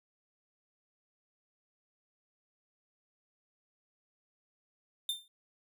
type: tone with exponential decay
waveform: 45% pulse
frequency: 3592 Hz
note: A7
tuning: 35 cents sharp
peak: -29 dBFS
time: 5.09-5.28 s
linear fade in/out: 2 ms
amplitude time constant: 41 ms
effects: none